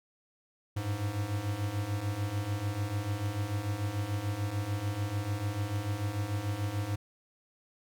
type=beating tone pair; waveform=square; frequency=98 / 104.8 Hz; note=G2 / G#2; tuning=0 / +16 cents; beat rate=6.8 Hz; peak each=-37 / -33 dBFS; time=0.76-6.96 s; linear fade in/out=10 ms; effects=none